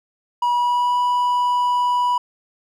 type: tone with pitch glide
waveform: triangle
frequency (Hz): 968 to 981.5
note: B5 to B5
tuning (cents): -35 to -11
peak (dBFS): -14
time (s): 0.42-2.18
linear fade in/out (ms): 5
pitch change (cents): +24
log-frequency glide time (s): 0.53-0.99
effects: none